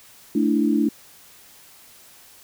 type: chord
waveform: sine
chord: A suspended fourth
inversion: none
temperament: just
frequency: 220 / 293.3 / 330 Hz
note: A3 / D4 / E4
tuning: 0 / -2 / +2 cents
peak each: -21 / -20 / -23 dBFS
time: 0.35-0.89 s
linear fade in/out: 5 ms
effects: white hiss -49 dBFS RMS until 2.43 s